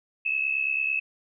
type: tone pair together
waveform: sine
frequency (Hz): 2566 / 2635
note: E7 / E7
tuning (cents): -47 / -1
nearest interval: unison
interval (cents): 46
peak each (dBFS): -26 / -27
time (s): 0.25-1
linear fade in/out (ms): 10
effects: none